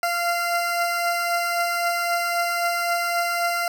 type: beating tone pair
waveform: 20% pulse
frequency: 688 / 691.8 Hz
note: F5 / F5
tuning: -26 / -17 cents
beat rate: 3.8 Hz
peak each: -25 / -17 dBFS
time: 0.03-3.68 s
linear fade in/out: 2 ms
effects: none